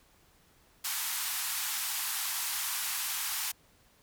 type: band-pass noise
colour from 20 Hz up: white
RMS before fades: -34 dBFS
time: 0.84-3.52 s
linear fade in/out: 10 ms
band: 810 to 16000 Hz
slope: 48 dB/octave
effects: pink hiss -64 dBFS RMS until 4.02 s